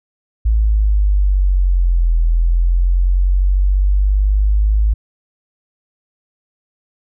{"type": "linear two-way sweep", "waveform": "sine", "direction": "down then up", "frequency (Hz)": [55, 41.25, 53], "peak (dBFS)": -10, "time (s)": [0.45, 4.94], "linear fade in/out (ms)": 10, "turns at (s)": 2.19, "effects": []}